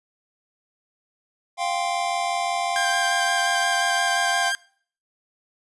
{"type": "chord", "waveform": "square", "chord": "F suspended second", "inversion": "none", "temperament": "equal", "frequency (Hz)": [698.5, 784, 1046.5], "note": ["F5", "G5", "C6"], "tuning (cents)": [0, 0, 0], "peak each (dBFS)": [-26, -28, -31], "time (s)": [1.57, 4.53], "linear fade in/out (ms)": 50}
{"type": "tone with vibrato", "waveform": "sawtooth", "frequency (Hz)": 1590, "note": "G6", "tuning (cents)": 24, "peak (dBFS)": -19, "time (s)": [2.76, 4.55], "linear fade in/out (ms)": 0, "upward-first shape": "square", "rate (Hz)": 5.7, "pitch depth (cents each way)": 14}
{"effects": ["noise-tail reverb RT60 0.5 s tail -22 dB re dry", "resampled to 24000 Hz"]}